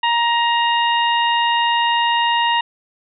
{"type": "harmonic tone with a mistuned harmonic", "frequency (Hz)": 940, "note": "A#5", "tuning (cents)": 14, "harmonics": [1, 2, 3, 4], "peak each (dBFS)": [-16, -22, -21, -28], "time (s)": [0.03, 2.61], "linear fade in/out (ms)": 5, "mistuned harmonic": 4, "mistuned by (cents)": -17, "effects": []}